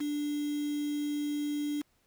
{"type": "tone with quantisation", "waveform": "sine", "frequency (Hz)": 293.7, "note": "D4", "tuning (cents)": 0, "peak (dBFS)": -30, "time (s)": [0, 1.82], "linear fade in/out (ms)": 10, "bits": 7, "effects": ["pink hiss -71 dBFS RMS until 2.06 s"]}